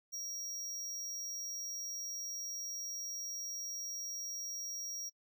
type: tone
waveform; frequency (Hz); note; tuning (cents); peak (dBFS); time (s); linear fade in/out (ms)
square; 5660; F8; +22; -40; 0.12-5.1; 20
effects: noise-tail reverb RT60 0.1 s tail -26 dB re dry